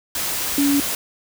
sine tone in noise, 282.9 Hz, C#4, 35 cents sharp, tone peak -15 dBFS, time 0.58-0.8 s, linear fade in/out 2 ms, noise white, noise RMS -24 dBFS, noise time 0.15-0.95 s, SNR +6 dB, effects none

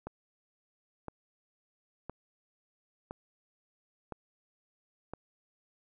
click train, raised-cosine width 1 ms, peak -25 dBFS, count 6, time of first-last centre 0.07-5.136 s, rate 0.987 Hz, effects none

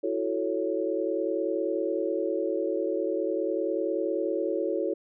sine chord, F# minor seventh, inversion third, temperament equal, 329.6 / 370 / 440 / 554.4 Hz, E4 / F#4 / A4 / C#5, 0 / 0 / 0 / 0 cents, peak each -31 dBFS, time 0.03-4.94 s, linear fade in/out 10 ms, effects none

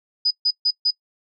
sine tone bursts, 4978 Hz, D#8, in tune, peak -15 dBFS, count 4, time 0.25-0.91 s, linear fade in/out 10 ms, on 60 ms, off 140 ms, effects noise-tail reverb RT60 0.1 s tail -25 dB re dry

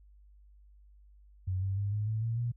sine tone with pitch steps, 92.9 / 96.85 / 100.96 / 105.24 / 109.71 / 114.37 / 119.23 Hz, F#2 / G2 / G#2 / G#2 / A2 / A#2 / A#2, +7 / -20 / -48 / +23 / -5 / -33 / +39 cents, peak -29 dBFS, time 1.47-2.52 s, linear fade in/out 10 ms, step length 150 ms, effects added 50 Hz sine -55 dBFS peak until 2.56 s

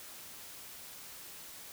silence, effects white hiss -49 dBFS RMS until 1.72 s

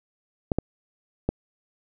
clicks, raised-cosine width 2 ms, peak -9 dBFS, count 3, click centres 0.518 / 0.586 / 1.29 s, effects none

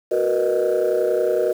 sine chord, B major seventh, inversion second, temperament just, 370.4 / 463 / 493.9 / 617.4 Hz, F#4 / A#4 / B4 / D#5, +2 / -12 / 0 / -14 cents, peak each -21 dBFS, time 0.11-1.53 s, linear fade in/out 10 ms, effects tanh soft clip ceiling -11 dBFS + 7-bit

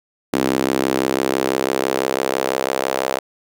sawtooth tone with high-pass filter sweep, 66 Hz, C2, 16 cents sharp, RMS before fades -20 dBFS, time 0.33-3.19 s, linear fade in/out 5 ms, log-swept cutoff 290 to 560 Hz, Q 1.9, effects none

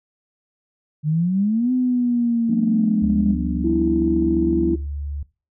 sine exponential two-way sweep, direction up then down, 146.83 to 255.4 to 202.1 Hz, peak -16 dBFS, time 1.03-3.37 s, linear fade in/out 50 ms, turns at 1.72 s
sine chord, G dominant seventh, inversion third, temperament just, 176.4 / 196 / 245 / 294 Hz, F3 / G3 / B3 / D4, +18 / 0 / -14 / +2 cents, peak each -25 / -29 / -25 / -27 dBFS, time 2.49-4.74 s, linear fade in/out 5 ms
sine tone, 72 Hz, D2, 34 cents flat, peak -25 dBFS, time 3.02-5.23 s, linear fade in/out 5 ms
sine tone with pitch glide, 328.5 to 333.9 Hz, E4 to E4, -6 to +22 cents, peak -17 dBFS, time 3.64-4.76 s, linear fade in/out 10 ms, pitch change +28 cents, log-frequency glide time 4.33-4.64 s
effects noise-tail reverb RT60 0.3 s tail -20 dB re dry + tanh soft clip ceiling -4 dBFS

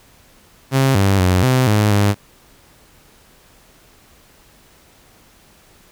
sawtooth tone with pitch steps, 134.3 / 98.1 / 91.5 / 128.8 / 105.2 / 101.8 Hz, C3 / G2 / F#2 / C3 / G#2 / G#2, +46 / +2 / -19 / -27 / +23 / -34 cents, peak -8 dBFS, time 0.71-2.15 s, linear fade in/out 50 ms, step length 240 ms, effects pink hiss -50 dBFS RMS until 5.91 s

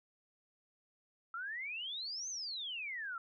sine exponential two-way sweep, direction up then down, 1318.5 to 6420 to 1318.5 Hz, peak -39 dBFS, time 1.34-3.18 s, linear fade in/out 2 ms, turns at 2.29 s, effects none

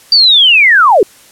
sine linear sweep, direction down, 4699 to 343.4 Hz, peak -3 dBFS, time 0.12-1.03 s, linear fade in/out 2 ms, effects white hiss -41 dBFS RMS until 1.31 s + low-pass 12000 Hz 12 dB/octave

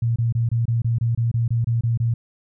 sine tone bursts, 116.54 Hz, A#2, in tune, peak -17 dBFS, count 13, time 0.02-2.14 s, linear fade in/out 5 ms, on 140 ms, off 25 ms, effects none

